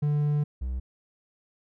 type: tone pair in turn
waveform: triangle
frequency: 147.5 / 63.54 Hz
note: D3 / B1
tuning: +8 / +50 cents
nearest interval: octave + minor third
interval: 1458 cents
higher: first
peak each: -20 / -26 dBFS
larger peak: first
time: 0.02-0.44 / 0.61-0.8 s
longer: first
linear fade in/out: 10 ms
effects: none